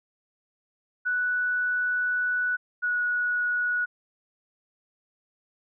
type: tone pair in turn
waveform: sine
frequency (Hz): 1480 / 1462.2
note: F#6 / F#6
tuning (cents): 0 / -21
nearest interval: unison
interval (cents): 21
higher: first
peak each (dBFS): -23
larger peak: neither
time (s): 1.05-2.57 / 2.82-3.86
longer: first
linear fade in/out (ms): 20
effects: none